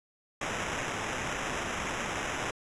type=noise with sample-and-hold; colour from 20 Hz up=white; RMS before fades=-34 dBFS; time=0.41-2.51 s; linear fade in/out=5 ms; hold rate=4410 Hz; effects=resampled to 22050 Hz